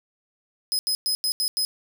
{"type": "tone bursts at uneven times", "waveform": "sawtooth", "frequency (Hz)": 5060, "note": "D#8", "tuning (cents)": 28, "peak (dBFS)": -19, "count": 6, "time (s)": [[0.72, 0.79], [0.87, 0.95], [1.06, 1.15], [1.24, 1.32], [1.4, 1.48], [1.57, 1.65]], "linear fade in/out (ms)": 0, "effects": []}